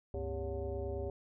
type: tone with frequency modulation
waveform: sine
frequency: 233 Hz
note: A#3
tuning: 1 cent flat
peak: -35 dBFS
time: 0.14-1.1 s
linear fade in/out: 2 ms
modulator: 165 Hz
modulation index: 2.2
effects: none